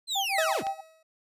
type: linear sweep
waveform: 35% pulse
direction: down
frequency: 4186 to 51.6 Hz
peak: -26 dBFS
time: 0.07-0.64 s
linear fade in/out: 50 ms
type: tone with tremolo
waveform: sine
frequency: 784 Hz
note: G5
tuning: in tune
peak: -26 dBFS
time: 0.15-0.81 s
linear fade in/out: 10 ms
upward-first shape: sine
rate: 6.1 Hz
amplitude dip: 100%
type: tone with exponential decay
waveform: 40% pulse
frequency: 641 Hz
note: E5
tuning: 49 cents flat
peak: -22 dBFS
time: 0.38-1.03 s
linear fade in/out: 5 ms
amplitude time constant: 140 ms
type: click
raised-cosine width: 0.2 ms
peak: -20 dBFS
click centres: 0.668 s
effects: resampled to 32000 Hz